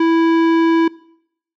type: tone with tanh clipping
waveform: sine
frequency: 329.6 Hz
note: E4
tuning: in tune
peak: -13 dBFS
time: 0-0.88 s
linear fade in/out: 5 ms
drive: 16 dB
effects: noise-tail reverb RT60 0.7 s tail -22 dB re dry